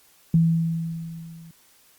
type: tone with level ramp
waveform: sine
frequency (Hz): 164.81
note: E3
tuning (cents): 0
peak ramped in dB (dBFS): -13 to -42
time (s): 0.34-1.51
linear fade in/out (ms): 2
effects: white hiss -57 dBFS RMS until 1.98 s + Opus 48 kbps